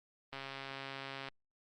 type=click train; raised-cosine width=0.3 ms; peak=-27 dBFS; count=131; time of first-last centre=0.33-1.286 s; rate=136 Hz; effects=Opus 32 kbps